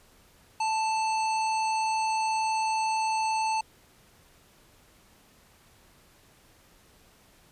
harmonic tone with a mistuned harmonic, 881 Hz, A5, 2 cents sharp, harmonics 1 / 3 / 5 / 7 / 9, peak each -25 / -35 / -39 / -42 / -44 dBFS, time 0.6-3.61 s, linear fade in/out 5 ms, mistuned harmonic 9, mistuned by +36 cents, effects pink hiss -59 dBFS RMS until 7.51 s + resampled to 32000 Hz

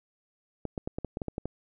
clicks, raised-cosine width 2 ms, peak -19 dBFS, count 10, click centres 0.653 / 0.778 / 0.875 / 0.985 / 1.047 / 1.171 / 1.218 / 1.283 / 1.381 / 1.456 s, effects none

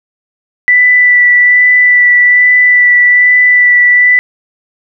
sine tone with vibrato, 1975.5 Hz, B6, in tune, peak -3 dBFS, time 0.68-4.19 s, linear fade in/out 0 ms, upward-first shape sine, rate 1.2 Hz, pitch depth 12 cents each way, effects none

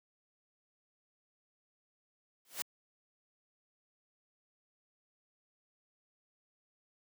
white noise with exponential growth, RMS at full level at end -33 dBFS, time 2.45-2.62 s, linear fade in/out 1 ms, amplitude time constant 36 ms, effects high-pass 200 Hz 12 dB/octave

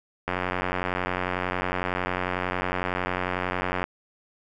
click train, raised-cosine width 0.5 ms, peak -11 dBFS, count 325, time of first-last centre 0.28-3.84 s, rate 91 Hz, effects none

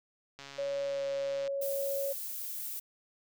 click train, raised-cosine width 0.2 ms, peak -29 dBFS, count 152, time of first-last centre 0.39-1.476 s, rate 139 Hz
sine tone with pitch glide, 560 to 554.2 Hz, C#5 to C#5, +18 to -1 cents, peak -31 dBFS, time 0.58-2.13 s, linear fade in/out 10 ms, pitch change -19 cents, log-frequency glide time 0.84-1.03 s
violet noise, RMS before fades -39 dBFS, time 1.61-2.8 s, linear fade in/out 10 ms
effects none

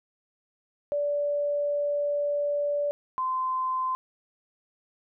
sine tone pair in turn, 580 / 1033.4 Hz, D5 / C6, -22 / -22 cents, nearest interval minor seventh, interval 1000 cents, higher second, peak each -24 / -25 dBFS, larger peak first, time 0.92-2.91 / 3.18-3.95 s, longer first, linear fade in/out 0 ms, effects none

